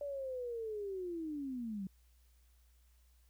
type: linear sweep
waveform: sine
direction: down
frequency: 581 to 185 Hz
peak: -38 dBFS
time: 0.01-1.87 s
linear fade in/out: 2 ms
effects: added 60 Hz sine -64 dBFS peak until 3.29 s + white hiss -75 dBFS RMS until 3.29 s